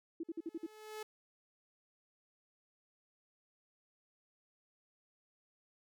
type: tone bursts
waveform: sine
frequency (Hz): 329.6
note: E4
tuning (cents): 0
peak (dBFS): -37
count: 6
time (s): 0.2-0.664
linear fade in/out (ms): 5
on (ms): 34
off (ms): 52
type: tone with exponential growth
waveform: sawtooth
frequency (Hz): 430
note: A4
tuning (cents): -40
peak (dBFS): -37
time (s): 0.24-1.03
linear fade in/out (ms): 5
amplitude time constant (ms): 170
effects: none